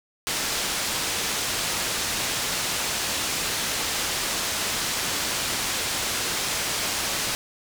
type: low-pass noise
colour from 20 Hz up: white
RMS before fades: -27 dBFS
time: 0.27-7.35 s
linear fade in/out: 0 ms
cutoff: 7400 Hz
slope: 12 dB/octave
effects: none